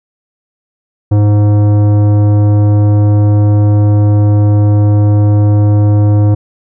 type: tone with tanh clipping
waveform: sine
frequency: 103.83 Hz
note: G#2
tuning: in tune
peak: -7 dBFS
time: 1.11-6.35 s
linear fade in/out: 10 ms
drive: 14 dB
effects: none